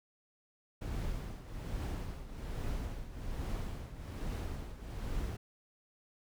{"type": "noise with tremolo", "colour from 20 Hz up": "brown", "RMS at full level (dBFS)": -36, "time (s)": [0.81, 5.37], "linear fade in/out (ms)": 10, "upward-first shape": "triangle", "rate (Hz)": 1.2, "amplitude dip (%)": 75, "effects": []}